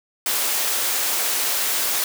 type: high-pass noise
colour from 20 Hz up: white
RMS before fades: -22 dBFS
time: 0.26-2.04 s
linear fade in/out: 2 ms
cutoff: 380 Hz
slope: 12 dB/octave
effects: none